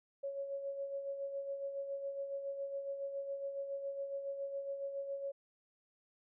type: tone with tremolo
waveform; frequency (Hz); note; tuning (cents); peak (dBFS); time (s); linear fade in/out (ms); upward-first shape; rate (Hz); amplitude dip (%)
sine; 554.4; C#5; 0; -36; 0.23-5.32; 10; sine; 7.2; 50
effects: none